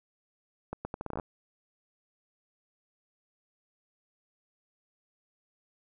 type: accelerating click train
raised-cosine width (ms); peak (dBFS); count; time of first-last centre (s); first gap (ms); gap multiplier
1; -21; 11; 0.73-1.198; 120; 0.76
effects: none